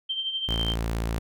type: tone with tremolo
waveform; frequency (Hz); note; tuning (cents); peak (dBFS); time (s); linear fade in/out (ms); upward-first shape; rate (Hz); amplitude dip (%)
sine; 3136; G7; 0; -24; 0.09-0.75; 10; triangle; 12; 65
type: tone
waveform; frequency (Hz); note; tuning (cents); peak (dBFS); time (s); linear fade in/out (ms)
sawtooth; 56.4; A1; +44; -22; 0.48-1.19; 10
effects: none